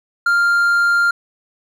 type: tone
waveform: triangle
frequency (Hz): 1396.9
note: F6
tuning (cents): 0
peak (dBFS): -10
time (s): 0.26-1.11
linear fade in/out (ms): 5
effects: none